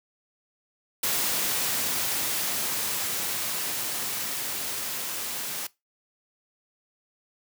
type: noise with level ramp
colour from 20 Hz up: white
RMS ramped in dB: -26 to -33 dBFS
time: 1.03-5.67 s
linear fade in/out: 5 ms
effects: noise-tail reverb RT60 0.2 s tail -20 dB re dry + high-pass 100 Hz 12 dB/octave